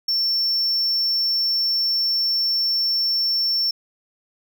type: tone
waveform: triangle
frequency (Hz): 5420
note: E8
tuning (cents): +47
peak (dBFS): -17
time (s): 0.08-3.71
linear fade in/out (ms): 5
effects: none